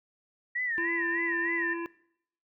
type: tone with vibrato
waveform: sine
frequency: 1891 Hz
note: A#6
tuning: 24 cents sharp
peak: -28 dBFS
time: 0.55-1.74 s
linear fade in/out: 10 ms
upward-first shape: sine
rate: 3.3 Hz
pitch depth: 110 cents each way
type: harmonic tone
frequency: 338.1 Hz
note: E4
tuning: 44 cents sharp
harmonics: 1 / 3 / 5 / 7 / 8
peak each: -33 / -40 / -43 / -47 / -48 dBFS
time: 0.78-1.86 s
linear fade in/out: 0 ms
effects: noise-tail reverb RT60 0.7 s tail -21 dB re dry